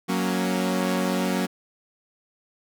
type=chord; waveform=sawtooth; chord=F# major; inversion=none; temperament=equal; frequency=185 / 233.1 / 277.2 Hz; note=F#3 / A#3 / C#4; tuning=0 / 0 / 0 cents; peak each=-21 / -24 / -25 dBFS; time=0.08-1.47 s; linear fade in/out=20 ms; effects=none